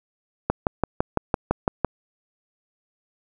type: click train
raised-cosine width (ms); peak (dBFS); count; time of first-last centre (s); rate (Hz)
1; -5; 9; 0.5-1.847; 5.94
effects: none